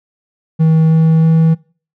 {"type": "tone with pitch steps", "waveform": "triangle", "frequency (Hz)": [160, 160.93, 161.86], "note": ["D#3", "E3", "E3"], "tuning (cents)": [49, -41, -31], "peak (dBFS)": -5, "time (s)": [0.59, 1.55], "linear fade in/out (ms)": 20, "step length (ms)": 320, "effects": ["noise-tail reverb RT60 0.4 s tail -23 dB re dry"]}